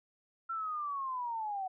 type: linear sweep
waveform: sine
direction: down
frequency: 1361 to 740 Hz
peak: -34 dBFS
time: 0.49-1.68 s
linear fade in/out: 10 ms
effects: none